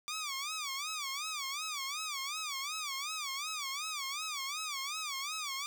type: tone with vibrato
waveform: 10% pulse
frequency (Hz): 1173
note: D6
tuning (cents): -2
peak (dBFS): -28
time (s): 0.08-5.66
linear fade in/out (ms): 0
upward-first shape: sine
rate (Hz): 2.7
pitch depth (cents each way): 160
effects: none